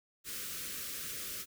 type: band-stop noise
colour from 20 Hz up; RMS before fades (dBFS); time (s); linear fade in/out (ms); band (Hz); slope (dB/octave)
white; -41; 0.24-1.46; 50; 550 to 1200; 48
effects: none